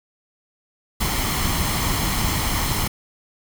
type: noise with comb filter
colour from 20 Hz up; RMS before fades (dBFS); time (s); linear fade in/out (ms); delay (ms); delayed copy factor
pink; -22; 1-2.88; 10; 0.95; +0.5
effects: none